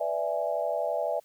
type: chord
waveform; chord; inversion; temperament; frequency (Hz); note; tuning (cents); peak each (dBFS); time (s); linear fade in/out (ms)
sine; E dominant seventh; second; equal; 493.9 / 587.3 / 659.3 / 830.6; B4 / D5 / E5 / G#5; 0 / 0 / 0 / 0; -35 / -30 / -30 / -35; 0-1.2; 10
effects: white hiss -64 dBFS RMS until 1.24 s